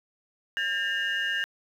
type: tone cluster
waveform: sine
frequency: 1613 / 1804 / 2844 Hz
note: G6 / A6 / F7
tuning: +49 / +43 / +31 cents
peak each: -28 / -29 / -30 dBFS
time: 0.57-1.44 s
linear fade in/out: 0 ms
effects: tanh soft clip ceiling -20 dBFS + 9-bit